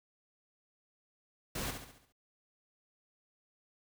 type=noise with echo; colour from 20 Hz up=pink; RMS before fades=-38 dBFS; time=1.55-1.71 s; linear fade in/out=5 ms; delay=69 ms; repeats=6; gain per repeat=-6 dB; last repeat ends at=2.124 s; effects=none